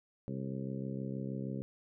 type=harmonic tone with a mistuned harmonic; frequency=66.4 Hz; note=C2; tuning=26 cents sharp; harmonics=2 / 3 / 4 / 5 / 6 / 7 / 8; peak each=-40 / -40 / -44 / -50 / -47 / -51 / -50 dBFS; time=0.28-1.62 s; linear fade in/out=0 ms; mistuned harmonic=8; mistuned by=+23 cents; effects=none